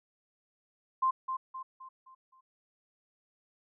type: tone with echo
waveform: sine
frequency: 1046.5 Hz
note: C6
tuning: in tune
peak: -24 dBFS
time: 1.02-1.11 s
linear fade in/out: 10 ms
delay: 260 ms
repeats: 5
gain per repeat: -7 dB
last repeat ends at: 2.41 s
effects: none